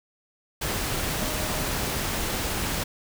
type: tone in noise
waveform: sine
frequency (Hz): 617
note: D#5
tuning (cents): -15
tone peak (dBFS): -38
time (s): 1.2-1.65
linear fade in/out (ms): 10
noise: pink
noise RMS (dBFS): -28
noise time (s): 0.61-2.84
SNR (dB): -13
effects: none

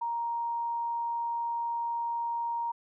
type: tone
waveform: sine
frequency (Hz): 936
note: A#5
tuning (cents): +7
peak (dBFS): -29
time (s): 0.01-2.72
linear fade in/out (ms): 10
effects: none

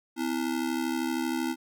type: ring-modulated tone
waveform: square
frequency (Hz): 290.2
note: D4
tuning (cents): -21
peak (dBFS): -25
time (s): 0.16-1.56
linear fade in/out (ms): 50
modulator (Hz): 36.4
effects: none

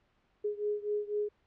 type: beating tone pair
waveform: sine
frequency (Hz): 415.3 / 419.3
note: G#4 / G#4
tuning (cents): 0 / +17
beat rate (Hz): 4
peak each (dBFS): -33 / -35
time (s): 0.44-1.29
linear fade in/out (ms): 10
effects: pink hiss -72 dBFS RMS until 1.46 s + low-pass 3000 Hz 12 dB/octave

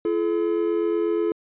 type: tone pair together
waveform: triangle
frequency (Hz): 339.8 / 428.1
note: F4 / A4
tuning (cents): -47 / -47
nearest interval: major third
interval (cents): 400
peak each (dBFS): -21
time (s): 0.05-1.32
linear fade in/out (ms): 2
effects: resampled to 8000 Hz

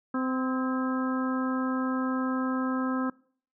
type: harmonic tone with a mistuned harmonic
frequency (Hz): 258.8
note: C4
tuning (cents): -19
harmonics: 1 / 2 / 3 / 4 / 5 / 6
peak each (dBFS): -27 / -37 / -43 / -37 / -35 / -41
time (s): 0.14-3.1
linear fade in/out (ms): 5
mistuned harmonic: 6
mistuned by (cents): +58
effects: noise-tail reverb RT60 0.5 s tail -22 dB re dry

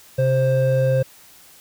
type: tone pair together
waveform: triangle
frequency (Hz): 131.5 / 526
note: C3 / C5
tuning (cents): +9 / +9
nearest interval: 2 octaves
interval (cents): 2400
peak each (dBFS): -16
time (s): 0.18-1.03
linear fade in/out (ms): 10
effects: white hiss -48 dBFS RMS until 1.6 s

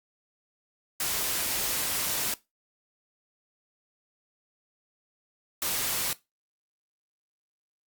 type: noise bursts at uneven times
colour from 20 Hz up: white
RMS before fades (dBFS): -29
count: 2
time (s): 1-2.34 / 5.62-6.13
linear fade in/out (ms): 2
effects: noise-tail reverb RT60 0.2 s tail -18 dB re dry + Opus 48 kbps

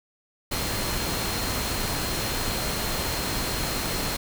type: tone in noise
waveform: sine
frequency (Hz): 4200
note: C8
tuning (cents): +6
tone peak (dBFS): -36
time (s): 0.51-4.17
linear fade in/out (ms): 10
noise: pink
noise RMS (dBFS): -28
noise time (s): 0.51-4.17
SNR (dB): -11
effects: none

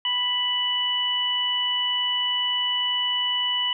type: harmonic tone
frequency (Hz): 987.8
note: B5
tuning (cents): 0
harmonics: 1 / 2 / 3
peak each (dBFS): -31 / -33 / -22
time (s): 0.05-3.73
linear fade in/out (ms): 2
effects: none

